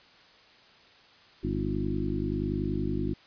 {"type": "harmonic tone with a mistuned harmonic", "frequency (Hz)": 50.5, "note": "G#1", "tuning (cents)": -48, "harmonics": [1, 2, 3, 4, 5, 6, 7], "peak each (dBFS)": [-35, -35, -35, -35, -35, -35, -35], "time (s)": [1.43, 3.14], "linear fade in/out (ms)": 10, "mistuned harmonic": 6, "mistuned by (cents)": 51, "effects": ["white hiss -56 dBFS RMS until 3.26 s", "resampled to 11025 Hz"]}